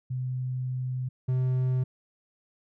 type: tone pair in turn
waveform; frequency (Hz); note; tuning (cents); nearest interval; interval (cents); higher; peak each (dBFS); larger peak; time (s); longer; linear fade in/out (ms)
sine / triangle; 127.7 / 128.24; C3 / C3; -42 / -34; unison; 8; second; -28 / -21; second; 0.1-1.09 / 1.28-1.84; first; 10
effects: none